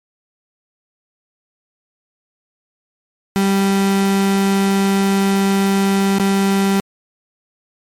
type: tone with dropouts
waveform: 35% pulse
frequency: 196 Hz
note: G3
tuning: in tune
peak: -11 dBFS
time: 3.36-6.8 s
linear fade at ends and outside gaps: 0 ms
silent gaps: 6.185-6.198 s
effects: MP3 64 kbps